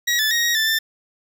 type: tone with pitch steps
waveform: 20% pulse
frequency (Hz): 1908 / 1743 / 1876 / 1888 / 1764 / 1781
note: A#6 / A6 / A#6 / A#6 / A6 / A6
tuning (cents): +40 / -17 / +11 / +22 / +4 / +21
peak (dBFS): -12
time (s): 0.07-0.79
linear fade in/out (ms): 10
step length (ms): 120
effects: none